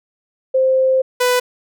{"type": "tone pair in turn", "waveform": ["sine", "sawtooth"], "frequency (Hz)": [523.3, 496.9], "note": ["C5", "B4"], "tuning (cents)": [0, 11], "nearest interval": "minor second", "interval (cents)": 89, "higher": "first", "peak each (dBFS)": [-11, -9], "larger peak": "second", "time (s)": [[0.54, 1.02], [1.2, 1.4]], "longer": "first", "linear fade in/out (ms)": 10, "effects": []}